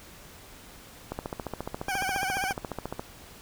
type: click train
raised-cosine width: 1 ms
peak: -18 dBFS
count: 28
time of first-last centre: 1.12-2.995 s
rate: 14.4 Hz
type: tone with vibrato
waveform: 20% pulse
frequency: 773 Hz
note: G5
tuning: 24 cents flat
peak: -23 dBFS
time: 1.88-2.53 s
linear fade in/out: 10 ms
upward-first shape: sine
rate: 15 Hz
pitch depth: 77 cents each way
effects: pink hiss -49 dBFS RMS until 3.41 s